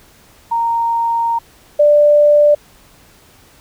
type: tone pair in turn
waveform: sine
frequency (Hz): 927 / 590.1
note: A#5 / D5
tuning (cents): -10 / +8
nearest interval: minor sixth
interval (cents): 782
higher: first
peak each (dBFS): -13 / -6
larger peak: second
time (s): 0.51-1.39 / 1.79-2.55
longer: first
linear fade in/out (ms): 10
effects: pink hiss -47 dBFS RMS until 3.6 s